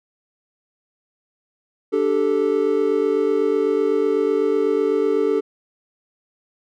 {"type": "chord", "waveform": "triangle", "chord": "D suspended fourth", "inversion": "none", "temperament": "equal", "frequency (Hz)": [293.7, 392, 440], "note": ["D4", "G4", "A4"], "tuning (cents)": [0, 0, 0], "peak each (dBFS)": [-22, -19, -17], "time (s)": [1.92, 5.41], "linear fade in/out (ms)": 20, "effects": []}